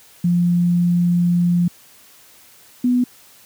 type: tone pair in turn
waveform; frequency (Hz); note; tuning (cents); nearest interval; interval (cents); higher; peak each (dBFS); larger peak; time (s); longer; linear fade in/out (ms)
sine; 174.61 / 247.5; F3 / B3; 0 / +4; tritone; 604; second; -13; neither; 0.24-1.68 / 2.84-3.04; first; 5
effects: white hiss -48 dBFS RMS until 3.45 s + high-pass 60 Hz 12 dB/octave